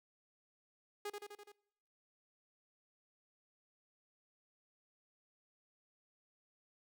sawtooth tone with echo, 412 Hz, G#4, 14 cents flat, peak -36 dBFS, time 1.05-1.1 s, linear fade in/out 5 ms, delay 84 ms, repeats 5, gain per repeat -3 dB, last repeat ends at 1.52 s, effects noise-tail reverb RT60 0.8 s tail -24 dB re dry

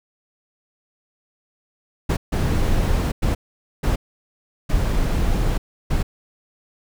brown noise bursts at uneven times, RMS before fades -19 dBFS, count 6, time 2.09-2.17 / 2.32-3.12 / 3.22-3.35 / 3.83-3.96 / 4.69-5.58 / 5.9-6.03 s, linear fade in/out 10 ms, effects none

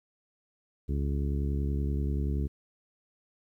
harmonic tone, 70.5 Hz, C#2, 30 cents sharp, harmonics 1 / 2 / 3 / 4 / 5 / 6, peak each -28 / -34 / -38 / -40 / -42 / -44 dBFS, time 0.88-2.48 s, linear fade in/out 20 ms, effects 11-bit

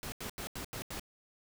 pink noise bursts, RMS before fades -41 dBFS, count 6, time 0.03-0.996 s, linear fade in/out 0 ms, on 91 ms, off 84 ms, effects none

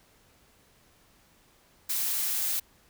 blue noise, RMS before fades -29 dBFS, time 1.89-2.6 s, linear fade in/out 10 ms, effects pink hiss -62 dBFS RMS until 2.89 s

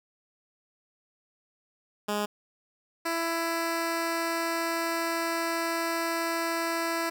10% pulse tone pair in turn, 207.7 / 332.6 Hz, G#3 / E4, 0 / +16 cents, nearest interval minor sixth, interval 816 cents, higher second, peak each -19 dBFS, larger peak neither, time 2.08-2.26 / 3.05-7.1 s, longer second, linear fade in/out 10 ms, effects none

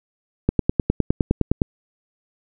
click train, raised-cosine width 3 ms, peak -3 dBFS, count 12, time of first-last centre 0.49-1.618 s, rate 9.75 Hz, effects none

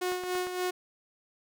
sawtooth tone with tremolo, 363.5 Hz, F#4, 31 cents flat, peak -24 dBFS, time 0.01-0.71 s, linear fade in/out 10 ms, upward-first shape sine, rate 3.5 Hz, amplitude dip 55%
click train, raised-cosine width 0.5 ms, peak -26 dBFS, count 4, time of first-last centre 0.12-0.47 s, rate 8.58 Hz
effects none

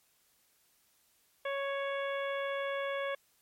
harmonic tone with a mistuned harmonic, 554.4 Hz, C#5, in tune, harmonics 1 / 2 / 3 / 4 / 5 / 6, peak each -34 / -40 / -41 / -43 / -50 / -48 dBFS, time 1.45-3.15 s, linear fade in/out 5 ms, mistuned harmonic 6, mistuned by +28 cents, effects white hiss -70 dBFS RMS until 3.41 s + MP3 64 kbps

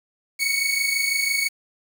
sawtooth tone pair together, 2210 / 2236 Hz, C#7 / C#7, -6 / +14 cents, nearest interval unison, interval 20 cents, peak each -20 dBFS, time 0.39-1.49 s, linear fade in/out 20 ms, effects 7-bit

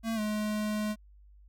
square tone with pitch glide, 226 to 212.1 Hz, A3 to G#3, +47 to +37 cents, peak -30 dBFS, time 0.03-0.96 s, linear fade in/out 50 ms, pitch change -110 cents, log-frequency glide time 0.15-0.2 s, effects added 50 Hz sine -53 dBFS peak until 1.48 s

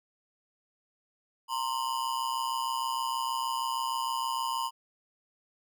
square ring-modulated tone, 987.8 Hz, B5, in tune, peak -27 dBFS, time 1.48-4.71 s, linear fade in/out 50 ms, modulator 63.2 Hz, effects none

